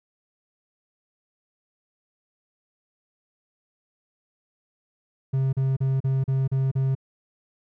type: tone bursts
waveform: triangle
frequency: 133.5 Hz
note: C3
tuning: 35 cents sharp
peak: -18 dBFS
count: 7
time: 5.33-6.952 s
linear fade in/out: 10 ms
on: 200 ms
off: 37 ms
effects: none